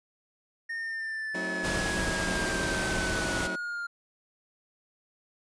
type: linear sweep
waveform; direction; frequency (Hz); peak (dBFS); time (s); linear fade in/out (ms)
triangle; down; 1839 to 1396.9; -30; 0.69-3.87; 10
type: chord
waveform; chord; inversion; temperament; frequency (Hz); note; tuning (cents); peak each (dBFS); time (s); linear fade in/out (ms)
20% pulse; F# diminished seventh; none; just; 185 / 222 / 266.4 / 319.7; F#3 / A3 / C4 / Eb4; 0 / +16 / +31 / +47; -32 / -38 / -37 / -33; 1.34-3.56; 10
type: noise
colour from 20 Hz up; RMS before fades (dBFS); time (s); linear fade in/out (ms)
pink; -32; 1.63-3.48; 20
effects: resampled to 22050 Hz